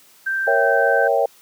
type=tone with pitch glide; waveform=sine; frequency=1568 to 1550 Hz; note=G6 to G6; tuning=0 to -20 cents; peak=-19 dBFS; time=0.26-1.08 s; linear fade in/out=10 ms; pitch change=-20 cents; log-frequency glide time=0.53-0.6 s
type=chord; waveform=sine; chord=A# diminished seventh; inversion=none; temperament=equal; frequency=466.2 / 554.4 / 659.3 / 784 Hz; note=A#4 / C#5 / E5 / G5; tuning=0 / 0 / 0 / 0 cents; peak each=-21 / -19 / -21 / -21 dBFS; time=0.47-1.26 s; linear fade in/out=5 ms
effects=white hiss -51 dBFS RMS until 1.41 s + high-pass 150 Hz 12 dB/octave